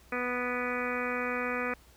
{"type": "harmonic tone with a mistuned harmonic", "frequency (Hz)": 246.9, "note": "B3", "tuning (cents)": 0, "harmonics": [1, 2, 3, 4, 5, 6, 7, 8, 9, 10], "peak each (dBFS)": [-37, -35, -43, -43, -37, -39, -41, -39, -41, -41], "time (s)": [0.12, 1.74], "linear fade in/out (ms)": 5, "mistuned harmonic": 9, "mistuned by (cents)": 35, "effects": ["added 60 Hz sine -58 dBFS peak until 1.96 s", "pink hiss -60 dBFS RMS until 1.96 s"]}